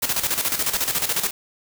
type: noise with tremolo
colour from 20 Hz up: white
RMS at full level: -21 dBFS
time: 0.02-1.31 s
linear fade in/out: 10 ms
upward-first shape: square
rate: 14 Hz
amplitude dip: 65%
effects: none